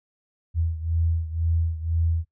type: beating tone pair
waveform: sine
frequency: 82 / 84 Hz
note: E2 / E2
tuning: -9 / +33 cents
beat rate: 2 Hz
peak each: -23 / -27 dBFS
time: 0.54-2.25 s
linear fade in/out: 50 ms
effects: noise-tail reverb RT60 0.1 s tail -19 dB re dry